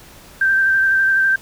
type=tone with vibrato; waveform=sine; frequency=1568 Hz; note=G6; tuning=in tune; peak=-12 dBFS; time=0.41-1.36 s; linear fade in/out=5 ms; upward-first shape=square; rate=12 Hz; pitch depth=16 cents each way; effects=pink hiss -43 dBFS RMS until 1.41 s